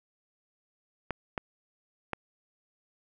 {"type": "clicks", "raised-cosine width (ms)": 0.5, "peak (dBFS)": -16, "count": 3, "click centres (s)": [1.107, 1.378, 2.133], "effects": []}